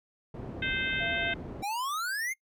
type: low-pass noise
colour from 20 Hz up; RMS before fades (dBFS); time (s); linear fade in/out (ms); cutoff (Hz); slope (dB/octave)
white; -40; 0.34-1.63; 5; 350; 12
type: harmonic tone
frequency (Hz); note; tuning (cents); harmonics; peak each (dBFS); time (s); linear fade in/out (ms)
520; C5; -11; 3 / 4 / 5 / 6 / 7; -32 / -34 / -36 / -38 / -39; 0.62-1.34; 5
type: tone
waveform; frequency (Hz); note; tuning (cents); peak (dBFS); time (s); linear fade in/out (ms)
sine; 682; F5; -41; -36; 1-1.34; 10
type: exponential sweep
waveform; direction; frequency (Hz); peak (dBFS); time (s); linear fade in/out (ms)
square; up; 766 to 2167; -31; 1.62-2.34; 20
effects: noise-tail reverb RT60 0.1 s tail -24 dB re dry